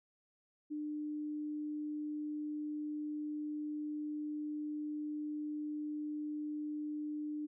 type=tone; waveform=sine; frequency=300 Hz; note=D4; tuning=37 cents sharp; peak=-37 dBFS; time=0.7-7.47 s; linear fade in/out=20 ms; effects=none